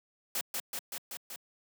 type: noise with echo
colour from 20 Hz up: white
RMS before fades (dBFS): -33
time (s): 0.35-0.41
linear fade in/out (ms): 2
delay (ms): 190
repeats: 5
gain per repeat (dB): -2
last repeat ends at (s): 1.36
effects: high-pass 200 Hz 12 dB/octave